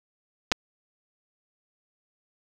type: clicks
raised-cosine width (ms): 0.2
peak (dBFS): -5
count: 2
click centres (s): 0.517 / 0.521
effects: none